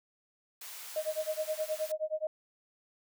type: high-pass noise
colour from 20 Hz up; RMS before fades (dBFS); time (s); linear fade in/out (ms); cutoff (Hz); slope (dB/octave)
white; -45; 0.61-1.92; 5; 740; 12
type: tone with tremolo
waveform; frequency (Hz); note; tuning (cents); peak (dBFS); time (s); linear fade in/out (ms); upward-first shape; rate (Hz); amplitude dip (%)
sine; 622.3; D#5; 0; -28; 0.96-2.27; 2; sine; 9.5; 100
effects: none